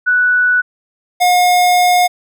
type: tone pair in turn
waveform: sine / square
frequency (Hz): 1480 / 718.1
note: F#6 / F5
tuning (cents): 0 / +48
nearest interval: octave + minor second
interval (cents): 1252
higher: first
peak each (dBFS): -9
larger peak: neither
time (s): 0.06-0.62 / 1.2-2.08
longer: second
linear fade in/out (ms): 20
effects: none